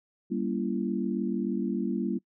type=chord; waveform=sine; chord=G diminished seventh; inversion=none; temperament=just; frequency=196 / 235.2 / 282.2 / 338.7 Hz; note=G3 / Bb3 / Db4 / Fb4; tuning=0 / +16 / +31 / +47 cents; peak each=-31 / -31 / -35 / -33 dBFS; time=0.3-2.19 s; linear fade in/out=20 ms; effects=noise-tail reverb RT60 0.1 s tail -24 dB re dry